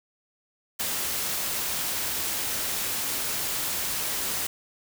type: noise with ADSR envelope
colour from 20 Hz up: white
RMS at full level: -27 dBFS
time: 0.79-4.47 s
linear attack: 13 ms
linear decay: 21 ms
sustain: -2 dB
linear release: 5 ms
effects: none